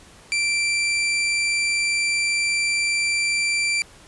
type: tone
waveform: sawtooth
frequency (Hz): 2349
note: D7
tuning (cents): 0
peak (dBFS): -16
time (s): 0.32-3.82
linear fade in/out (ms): 0
effects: pink hiss -48 dBFS RMS until 4.07 s + resampled to 24000 Hz